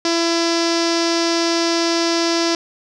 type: tone with low-pass filter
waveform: sawtooth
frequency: 335.3 Hz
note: E4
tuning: 30 cents sharp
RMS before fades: -18 dBFS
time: 0.05-2.55 s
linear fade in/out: 2 ms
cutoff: 5300 Hz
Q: 5.1
effects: none